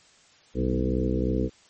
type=harmonic tone with a mistuned harmonic; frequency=63 Hz; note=B1; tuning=35 cents sharp; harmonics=1 / 2 / 3 / 4 / 5 / 6 / 7 / 8; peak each=-28 / -31 / -30 / -31 / -30 / -35 / -31 / -34 dBFS; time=0.54-1.5 s; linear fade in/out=50 ms; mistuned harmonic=3; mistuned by=+64 cents; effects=white hiss -57 dBFS RMS until 1.69 s + MP3 32 kbps